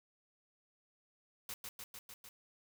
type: noise with echo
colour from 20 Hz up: white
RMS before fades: -44 dBFS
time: 1.49-1.54 s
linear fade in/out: 2 ms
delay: 150 ms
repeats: 5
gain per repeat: -2 dB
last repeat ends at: 2.29 s
effects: none